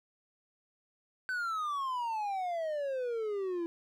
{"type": "exponential sweep", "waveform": "triangle", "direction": "down", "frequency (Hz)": [1534, 332.6], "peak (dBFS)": -30, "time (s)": [1.29, 3.66], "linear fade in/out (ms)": 0, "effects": []}